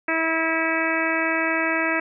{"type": "harmonic tone", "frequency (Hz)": 324.4, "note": "E4", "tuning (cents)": -28, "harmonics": [1, 2, 3, 4, 5, 6, 7, 8], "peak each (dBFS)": [-27, -28, -31, -30, -27, -27, -28, -31], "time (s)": [0.08, 2], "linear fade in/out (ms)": 5, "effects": []}